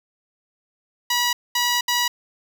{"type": "tone bursts at uneven times", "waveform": "10% pulse", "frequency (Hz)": 970, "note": "B5", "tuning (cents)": -31, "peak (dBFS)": -10, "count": 3, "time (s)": [[1.1, 1.33], [1.55, 1.81], [1.88, 2.08]], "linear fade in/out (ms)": 5, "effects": []}